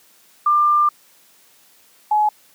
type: tone pair in turn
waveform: sine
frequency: 1193 / 846 Hz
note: D6 / G#5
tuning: +27 / +32 cents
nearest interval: tritone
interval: 595 cents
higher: first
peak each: -12 / -13 dBFS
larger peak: first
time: 0.46-0.89 / 2.11-2.29 s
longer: first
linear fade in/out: 5 ms
effects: white hiss -53 dBFS RMS until 2.54 s + high-pass 150 Hz 12 dB/octave